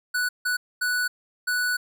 square tone bursts at uneven times, 1480 Hz, F#6, in tune, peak -23 dBFS, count 4, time 0.14-0.29 / 0.45-0.57 / 0.81-1.08 / 1.47-1.77 s, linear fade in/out 10 ms, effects none

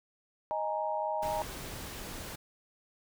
sine chord, D# suspended fourth, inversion none, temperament just, 622.3 / 829.7 / 933.4 Hz, D#5 / G#5 / A#5, 0 / -2 / +2 cents, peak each -34 / -35 / -35 dBFS, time 0.51-1.42 s, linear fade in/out 0 ms
pink noise, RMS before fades -42 dBFS, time 1.22-2.36 s, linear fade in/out 10 ms
clicks, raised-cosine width 3 ms, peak -38 / -33 / -41 dBFS, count 3, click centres 1.258 / 1.573 / 1.775 s
effects none

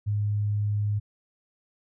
sine tone, 103.83 Hz, G#2, in tune, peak -23 dBFS, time 0.06-1 s, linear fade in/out 20 ms, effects none

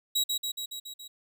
sawtooth tone with echo, 3856 Hz, B7, 42 cents flat, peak -21 dBFS, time 0.15-0.24 s, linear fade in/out 10 ms, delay 140 ms, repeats 6, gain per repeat -3 dB, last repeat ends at 1.08 s, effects none

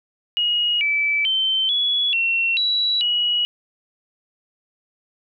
sine tone with pitch steps, 2887 / 2311 / 3095 / 3385 / 2720 / 3918 / 2913 Hz, F#7 / D7 / G7 / G#7 / F7 / B7 / F#7, -43 / -28 / -23 / +32 / -46 / -15 / -28 cents, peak -17 dBFS, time 0.37-3.45 s, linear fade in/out 0 ms, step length 440 ms, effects none

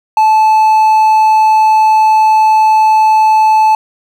triangle tone, 870 Hz, A5, 20 cents flat, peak -3 dBFS, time 0.17-3.75 s, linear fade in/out 2 ms, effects 7-bit

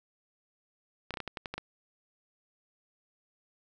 clicks, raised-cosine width 0.3 ms, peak -20 dBFS, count 9, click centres 1.107 / 1.14 / 1.172 / 1.203 / 1.277 / 1.372 / 1.458 / 1.54 / 1.58 s, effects none

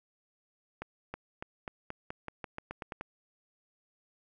accelerating click train, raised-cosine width 0.5 ms, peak -23 dBFS, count 13, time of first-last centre 0.82-3.011 s, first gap 320 ms, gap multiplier 0.89, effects none

